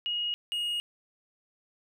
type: tone pair in turn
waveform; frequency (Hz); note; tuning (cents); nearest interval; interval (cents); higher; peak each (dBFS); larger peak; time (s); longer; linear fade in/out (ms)
sine / triangle; 2881 / 2870; F#7 / F7; -47 / +47; unison; 6; first; -28 / -27; second; 0.06-0.34 / 0.52-0.8; neither; 0
effects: none